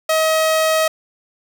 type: tone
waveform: sawtooth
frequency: 635 Hz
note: D#5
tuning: 35 cents sharp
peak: -10 dBFS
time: 0.09-0.88 s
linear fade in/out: 5 ms
effects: none